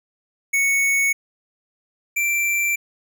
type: tone pair in turn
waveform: square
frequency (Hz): 2217 / 2349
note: C#7 / D7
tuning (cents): 0 / 0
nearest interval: minor second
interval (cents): 100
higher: second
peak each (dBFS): -17 / -19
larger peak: first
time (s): 0.53-1.13 / 2.16-2.76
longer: neither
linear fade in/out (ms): 10
effects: none